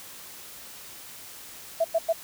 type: tone bursts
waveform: sine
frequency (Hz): 659.3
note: E5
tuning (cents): 0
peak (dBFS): -19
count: 3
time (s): 1.8-2.129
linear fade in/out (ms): 10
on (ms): 45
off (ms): 97
effects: white hiss -44 dBFS RMS until 2.23 s